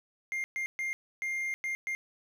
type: tone bursts at uneven times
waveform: triangle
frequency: 2112 Hz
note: C7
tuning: 16 cents sharp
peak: -29 dBFS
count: 6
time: 0.32-0.44 / 0.56-0.66 / 0.79-0.93 / 1.22-1.54 / 1.64-1.75 / 1.87-1.95 s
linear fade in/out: 0 ms
effects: none